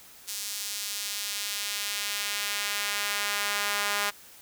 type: tone with high-pass filter sweep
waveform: sawtooth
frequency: 204.4 Hz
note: G#3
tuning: 27 cents flat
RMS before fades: -31 dBFS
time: 0.27-4.11 s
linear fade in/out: 20 ms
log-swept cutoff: 5400 to 1200 Hz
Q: 0.83
effects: white hiss -51 dBFS RMS until 4.41 s